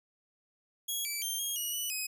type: tone with pitch steps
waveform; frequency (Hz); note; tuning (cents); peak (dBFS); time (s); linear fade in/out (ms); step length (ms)
10% pulse; 3319 / 2316 / 3163 / 3255 / 2907 / 2964 / 2526; G#7 / D7 / G7 / G#7 / F#7 / F#7 / D#7; -2 / -25 / +15 / -36 / -31 / +2 / +26; -25; 0.88-2.07; 10; 170
effects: none